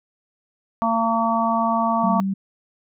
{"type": "harmonic tone", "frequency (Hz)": 227.6, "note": "A#3", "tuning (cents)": -41, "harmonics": [1, 3, 4, 5], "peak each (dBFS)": [-23, -23, -23, -23], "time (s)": [0.82, 2.2], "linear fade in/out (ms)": 0}
{"type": "tone", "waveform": "sine", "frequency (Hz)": 193.7, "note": "G3", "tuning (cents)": -20, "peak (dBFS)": -20, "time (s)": [2.03, 2.34], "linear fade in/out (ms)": 10}
{"effects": []}